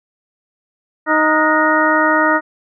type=harmonic tone with a mistuned harmonic; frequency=311.1 Hz; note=D#4; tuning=in tune; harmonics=1 / 2 / 3 / 4 / 5 / 6; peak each=-18 / -18 / -18 / -18 / -18 / -18 dBFS; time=1.06-2.41 s; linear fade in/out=50 ms; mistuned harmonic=5; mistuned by=-120 cents; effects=none